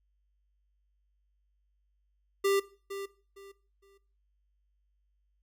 square tone with echo, 395.3 Hz, G4, 15 cents sharp, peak -25 dBFS, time 2.44-2.6 s, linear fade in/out 10 ms, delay 460 ms, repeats 3, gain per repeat -12 dB, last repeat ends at 3.98 s, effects noise-tail reverb RT60 0.4 s tail -18 dB re dry + added 50 Hz sine -70 dBFS peak until 5.42 s

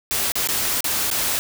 white noise with dropouts, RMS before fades -22 dBFS, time 0.11-1.39 s, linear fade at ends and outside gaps 0 ms, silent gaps 0.32-0.355 / 0.473-0.488 / 0.806-0.843 / 1.102-1.113 s, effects none

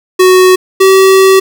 square tone pair in turn, 370 / 383 Hz, F#4 / G4, 0 / -40 cents, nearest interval minor second, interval 60 cents, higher second, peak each -3 dBFS, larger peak neither, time 0.19-0.56 / 0.8-1.4 s, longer second, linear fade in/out 10 ms, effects none

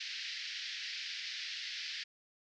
white band-pass noise, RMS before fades -42 dBFS, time 0-2.04 s, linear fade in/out 10 ms, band 1700 to 5200 Hz, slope 48 dB/octave, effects none

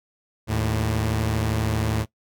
sawtooth tone pair together, 77.65 / 110 Hz, D#2 / A2, -3 / 0 cents, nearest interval tritone, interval 603 cents, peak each -23 / -19 dBFS, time 0.47-2.06 s, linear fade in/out 50 ms, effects noise-tail reverb RT60 0.1 s tail -19 dB re dry

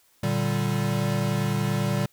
square chord, G minor, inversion first, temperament equal with one note detuned, 116.54 / 146.83 / 193.86 Hz, Bb2 / D3 / G3, 0 / 0 / -19 cents, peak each -28 dBFS, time 0.23-2.06 s, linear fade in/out 5 ms, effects white hiss -62 dBFS RMS until 2.12 s

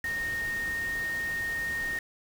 sine tone in noise, 1848 Hz, A#6, 16 cents flat, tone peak -29 dBFS, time 0.04-1.99 s, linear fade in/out 2 ms, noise pink, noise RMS -42 dBFS, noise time 0.04-1.99 s, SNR +10 dB, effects none

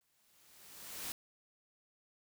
white noise with exponential growth, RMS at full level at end -40 dBFS, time 0.01-1.12 s, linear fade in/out 1 ms, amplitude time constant 240 ms, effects none

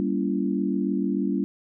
sine chord, G diminished seventh, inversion none, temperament just, 196 / 235.2 / 282.2 / 338.7 Hz, G3 / Bb3 / Db4 / Fb4, 0 / +16 / +31 / +47 cents, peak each -26 / -29 / -27 / -30 dBFS, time 0-1.44 s, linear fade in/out 0 ms, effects none

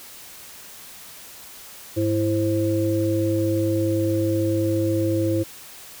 sine tone cluster, 103.8 / 331.2 / 528 Hz, G#2 / E4 / C5, 0 / +8 / +16 cents, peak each -24 / -21 / -26 dBFS, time 1.96-5.44 s, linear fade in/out 20 ms, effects white hiss -42 dBFS RMS until 6 s

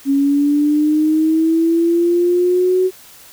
sine linear sweep, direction up, 274.3 to 373.8 Hz, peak -11 dBFS, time 0.05-2.91 s, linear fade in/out 50 ms, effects white hiss -42 dBFS RMS until 3.32 s

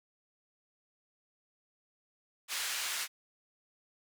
pink band-pass noise, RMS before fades -36 dBFS, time 2.48-3.08 s, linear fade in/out 50 ms, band 1700 to 12000 Hz, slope 12 dB/octave, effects none

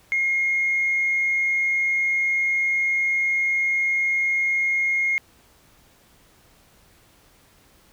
sine tone, 2144 Hz, C7, 42 cents sharp, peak -18 dBFS, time 0.12-5.18 s, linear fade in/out 0 ms, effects tanh soft clip ceiling -14 dBFS + pink hiss -56 dBFS RMS until 7.92 s

